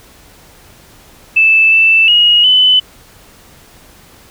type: tone with pitch steps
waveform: sine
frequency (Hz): 2634 / 2651 / 2884 / 3015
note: E7 / E7 / F#7 / F#7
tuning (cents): -2 / +9 / -45 / +32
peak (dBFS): -5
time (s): 1.36-2.8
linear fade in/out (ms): 10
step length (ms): 360
effects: pink hiss -42 dBFS RMS until 4.3 s